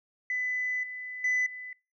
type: tone with level steps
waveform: sine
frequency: 2002 Hz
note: B6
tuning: 23 cents sharp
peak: -27 / -36 / -22 / -38 dBFS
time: 0.3-1.73 s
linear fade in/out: 2 ms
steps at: 0.83 / 1.24 / 1.46 s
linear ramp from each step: 5 ms
effects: noise-tail reverb RT60 0.3 s tail -24 dB re dry + tanh soft clip ceiling -22 dBFS